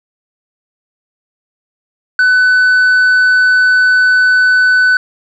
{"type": "tone with tanh clipping", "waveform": "sine", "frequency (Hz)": 1500, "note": "F#6", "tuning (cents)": 23, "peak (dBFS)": -7, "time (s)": [2.19, 4.97], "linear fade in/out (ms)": 2, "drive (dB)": 3, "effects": []}